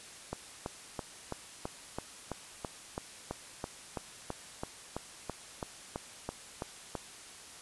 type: click train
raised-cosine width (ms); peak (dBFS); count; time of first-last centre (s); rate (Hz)
1; -21; 21; 0.33-6.953; 3.02
effects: white hiss -50 dBFS RMS until 7.61 s + resampled to 24000 Hz